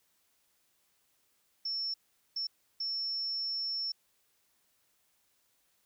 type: tone bursts at uneven times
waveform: sine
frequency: 5400 Hz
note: E8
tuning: 41 cents sharp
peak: -32 dBFS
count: 3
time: 1.65-1.94 / 2.36-2.47 / 2.8-3.92 s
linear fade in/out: 5 ms
effects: white hiss -73 dBFS RMS until 5.85 s